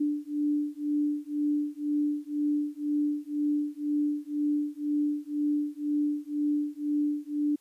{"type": "beating tone pair", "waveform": "sine", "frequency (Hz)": [293.7, 295.7], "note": ["D4", "D4"], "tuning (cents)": [0, 12], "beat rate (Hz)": 2, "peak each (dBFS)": -29, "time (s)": [0, 7.56], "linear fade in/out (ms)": 10, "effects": ["white hiss -67 dBFS RMS until 7.6 s", "resampled to 32000 Hz"]}